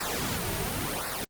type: noise with flanger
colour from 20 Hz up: pink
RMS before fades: -31 dBFS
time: 0-1.25 s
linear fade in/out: 10 ms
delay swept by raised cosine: 0.31 to 3.91 ms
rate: 0.93 Hz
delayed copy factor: -0.7
effects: Opus 48 kbps